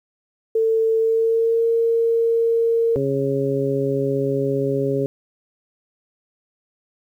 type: tone with pitch glide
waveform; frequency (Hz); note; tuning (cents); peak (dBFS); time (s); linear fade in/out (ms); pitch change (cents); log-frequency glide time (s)
sine; 447.4 to 459.7; A4 to A#4; +29 to -24; -15; 0.55-2.96; 5; +47; 0.96-1.65
type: harmonic tone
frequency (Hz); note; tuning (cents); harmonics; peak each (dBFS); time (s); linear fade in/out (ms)
137.3; C#3; -16; 1 / 2 / 3 / 4; -25 / -25 / -21 / -26; 2.96-5.06; 0
effects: 9-bit